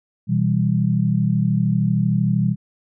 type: chord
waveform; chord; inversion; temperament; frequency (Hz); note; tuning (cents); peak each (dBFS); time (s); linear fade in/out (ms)
sine; E minor; second; equal with one note detuned; 123.47 / 163.11 / 196; B2 / E3 / G3; 0 / -18 / 0; -20; 0.27-2.56; 50
effects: none